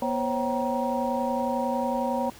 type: tone cluster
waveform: sine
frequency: 241.4 / 520 / 551 / 770 / 945 Hz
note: B3 / C5 / C#5 / G5 / A#5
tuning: -39 / -11 / -11 / -31 / +23 cents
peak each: -29 / -33 / -30 / -32 / -30 dBFS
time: 0.02-2.3 s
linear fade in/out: 2 ms
effects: pink hiss -48 dBFS RMS until 2.39 s